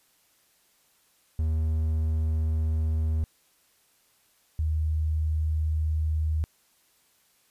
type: tone pair in turn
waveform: triangle / sine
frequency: 78.9 / 78.04 Hz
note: D#2 / D#2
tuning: +25 / +6 cents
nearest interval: unison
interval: 19 cents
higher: first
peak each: -21 / -23 dBFS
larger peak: first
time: 1.39-3.24 / 4.59-6.44 s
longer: neither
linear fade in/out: 0 ms
effects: white hiss -65 dBFS RMS until 7.5 s + resampled to 32000 Hz